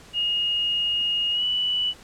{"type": "tone with pitch glide", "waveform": "sine", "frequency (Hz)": [2860, 2961], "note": ["F7", "F#7"], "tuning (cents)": [41, 1], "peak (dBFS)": -21, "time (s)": [0.13, 1.94], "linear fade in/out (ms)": 50, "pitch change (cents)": 60, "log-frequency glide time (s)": [1.32, 1.44], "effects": ["pink hiss -48 dBFS RMS until 2.03 s", "low-pass 9000 Hz 12 dB/octave"]}